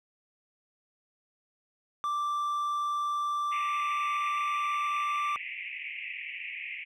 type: tone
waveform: triangle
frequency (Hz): 1174.7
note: D6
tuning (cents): 0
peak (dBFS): -26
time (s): 2.04-5.36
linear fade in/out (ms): 0
type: band-pass noise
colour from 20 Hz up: white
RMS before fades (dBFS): -39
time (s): 3.51-6.85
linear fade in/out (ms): 20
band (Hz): 2000 to 2700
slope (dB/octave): 96
effects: none